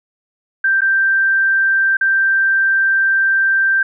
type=tone with dropouts; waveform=sine; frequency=1570 Hz; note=G6; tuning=2 cents sharp; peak=-11 dBFS; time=0.64-3.83 s; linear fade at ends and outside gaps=5 ms; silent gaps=0.808-0.817 / 1.97-2.01 s; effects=none